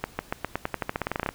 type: accelerating click train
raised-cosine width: 0.5 ms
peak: -11 dBFS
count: 18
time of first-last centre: 0.04-1.29 s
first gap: 150 ms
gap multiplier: 0.9
effects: pink hiss -51 dBFS RMS until 1.34 s